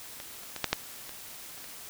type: clicks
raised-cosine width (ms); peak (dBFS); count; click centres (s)
0.2; -23 / -30 / -19 / -8 / -6 / -25 / -28 / -28; 8; 0.201 / 0.433 / 0.563 / 0.643 / 0.73 / 1.093 / 1.578 / 1.643
effects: white hiss -45 dBFS RMS until 1.89 s